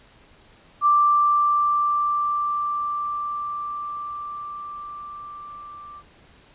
sine tone with level ramp, 1176 Hz, D6, 2 cents sharp, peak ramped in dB -13 to -38 dBFS, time 0.81-6.03 s, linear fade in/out 50 ms, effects pink hiss -53 dBFS RMS until 6.54 s + resampled to 8000 Hz

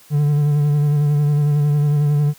triangle tone with vibrato, 146.83 Hz, D3, in tune, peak -11 dBFS, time 0.1-2.34 s, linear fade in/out 50 ms, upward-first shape sine, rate 11 Hz, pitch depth 30 cents each way, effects white hiss -48 dBFS RMS until 2.38 s

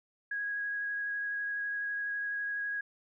sine tone with vibrato, 1653 Hz, G#6, 9 cents flat, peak -32 dBFS, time 0.31-2.81 s, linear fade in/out 5 ms, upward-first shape sine, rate 12 Hz, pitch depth 11 cents each way, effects none

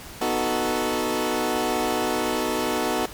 20% pulse chord, B dominant seventh, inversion none, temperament equal, 246.9 / 311.1 / 370 / 440 Hz, B3 / D#4 / F#4 / A4, 0 / 0 / 0 / 0 cents, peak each -23 dBFS, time 0.21-3.06 s, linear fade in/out 5 ms, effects pink hiss -40 dBFS RMS until 3.13 s + MP3 96 kbps

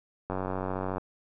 click train, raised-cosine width 1 ms, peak -18 dBFS, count 65, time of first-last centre 0.3-0.982 s, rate 93.9 Hz, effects none

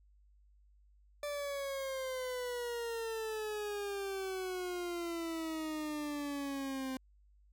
40% pulse exponential sweep, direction down, 587.3 to 260 Hz, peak -36 dBFS, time 1.23-6.97 s, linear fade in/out 2 ms, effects added 50 Hz sine -62 dBFS peak until 7.52 s

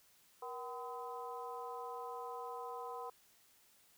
harmonic tone with a mistuned harmonic, 253.8 Hz, B3, 47 cents sharp, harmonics 2 / 3 / 4 / 5, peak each -47 / -48 / -46 / -53 dBFS, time 0.42-3.1 s, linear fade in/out 5 ms, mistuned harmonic 2, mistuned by -110 cents, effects white hiss -68 dBFS RMS until 3.97 s

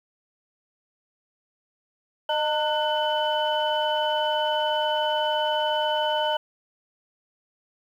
sine tone cluster, 611 / 905 / 1481 / 3011 Hz, D#5 / A5 / F#6 / F#7, -32 / +48 / +1 / +30 cents, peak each -25 / -25 / -32 / -28 dBFS, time 2.29-6.37 s, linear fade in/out 5 ms, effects tanh soft clip ceiling -13 dBFS + 9-bit

